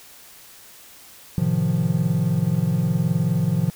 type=chord; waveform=triangle; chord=F dominant seventh; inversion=first; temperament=equal; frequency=110 / 130.81 / 155.56 / 174.61 Hz; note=A2 / C3 / Eb3 / F3; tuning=0 / 0 / 0 / 0 cents; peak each=-25 / -23 / -21 / -20 dBFS; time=1.38-3.7 s; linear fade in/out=0 ms; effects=white hiss -46 dBFS RMS until 3.75 s